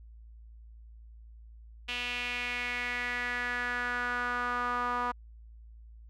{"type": "tone with band-pass filter sweep", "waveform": "sawtooth", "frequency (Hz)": 244.4, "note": "B3", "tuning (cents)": -18, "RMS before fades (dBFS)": -33, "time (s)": [1.88, 5.12], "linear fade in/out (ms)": 10, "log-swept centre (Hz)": [2800, 1100], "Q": 4.1, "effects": ["added 56 Hz sine -48 dBFS peak until 6.09 s"]}